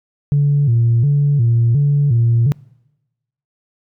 sine tone with vibrato, 129.5 Hz, C3, 17 cents flat, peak -9 dBFS, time 0.32-2.52 s, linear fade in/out 0 ms, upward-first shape square, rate 1.4 Hz, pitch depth 180 cents each way, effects noise-tail reverb RT60 1.0 s tail -26 dB re dry + tanh soft clip ceiling -7 dBFS

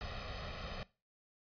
pink noise with comb filter, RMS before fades -43 dBFS, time 0.01-0.83 s, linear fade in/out 0 ms, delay 1.6 ms, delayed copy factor +0.8, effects noise-tail reverb RT60 0.3 s tail -20 dB re dry + resampled to 11025 Hz

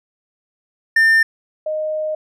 triangle / sine tone pair in turn, 1800 / 619 Hz, A6 / D#5, +39 / -9 cents, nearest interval octave + tritone, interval 1848 cents, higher first, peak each -8 / -19 dBFS, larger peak first, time 0.96-1.23 / 1.66-2.15 s, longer second, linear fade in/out 5 ms, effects none

